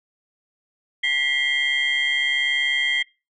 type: tone cluster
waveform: sine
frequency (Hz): 1959 / 2100 / 3204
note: B6 / C7 / G7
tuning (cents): -15 / +6 / +37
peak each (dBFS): -22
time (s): 1.03-3.03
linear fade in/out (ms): 10
effects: noise-tail reverb RT60 0.3 s tail -25 dB re dry + tanh soft clip ceiling -13 dBFS